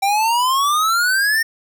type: exponential sweep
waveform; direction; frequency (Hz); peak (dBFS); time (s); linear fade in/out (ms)
square; up; 776 to 1840; -15; 0.02-1.43; 10
effects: 9-bit